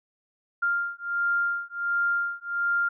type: beating tone pair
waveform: sine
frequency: 1396.9 / 1398.3 Hz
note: F6 / F6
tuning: 0 / +2 cents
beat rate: 1.4 Hz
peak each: -27 dBFS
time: 0.62-2.89 s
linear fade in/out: 10 ms
effects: none